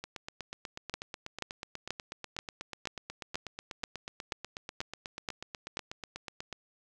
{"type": "two click trains", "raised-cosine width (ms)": 0.2, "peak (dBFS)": [-16, -22], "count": [11, 54], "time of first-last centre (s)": [[0.94, 5.771], [0.04, 6.527]], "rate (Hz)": [2.07, 8.17], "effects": []}